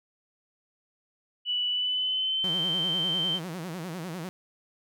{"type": "tone with pitch glide", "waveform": "sine", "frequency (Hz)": [2960, 3118], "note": ["F#7", "G7"], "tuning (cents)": [0, -10], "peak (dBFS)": -25, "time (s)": [1.45, 3.4], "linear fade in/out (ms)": 50, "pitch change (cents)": 90, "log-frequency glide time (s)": [1.69, 2.58]}
{"type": "tone with vibrato", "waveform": "sawtooth", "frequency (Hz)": 172.2, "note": "F3", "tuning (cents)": -24, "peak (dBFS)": -30, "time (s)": [2.44, 4.29], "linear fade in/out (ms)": 0, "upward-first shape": "sine", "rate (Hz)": 10, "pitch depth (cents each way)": 170}
{"effects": []}